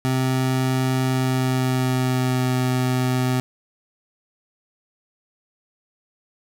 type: tone with pitch glide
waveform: 25% pulse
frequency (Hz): 130 to 127.55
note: C3 to C3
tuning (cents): -11 to -44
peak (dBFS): -15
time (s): 0.05-3.4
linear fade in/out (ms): 0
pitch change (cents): -33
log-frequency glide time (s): 1.07-2.52
effects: none